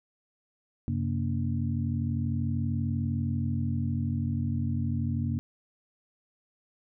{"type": "tone cluster", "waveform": "sine", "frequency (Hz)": [93.1, 133.4, 232.5, 285.2], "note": ["F#2", "C3", "A#3", "C#4"], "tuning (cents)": [11, 34, -4, 49], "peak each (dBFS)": [-30, -31, -32, -39], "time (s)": [0.88, 5.39], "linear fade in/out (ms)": 0, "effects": []}